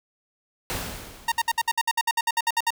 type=noise with exponential decay; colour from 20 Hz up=pink; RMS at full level=-27 dBFS; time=0.7-1.72 s; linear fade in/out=0 ms; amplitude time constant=220 ms
type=tone bursts; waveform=sawtooth; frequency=925 Hz; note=A#5; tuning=14 cents flat; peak=-16 dBFS; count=15; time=1.28-2.705 s; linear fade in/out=5 ms; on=39 ms; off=60 ms
effects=none